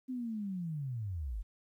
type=linear sweep; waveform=sine; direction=down; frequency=261.6 to 42.36 Hz; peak=-35 dBFS; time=0.08-1.43 s; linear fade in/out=20 ms; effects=12-bit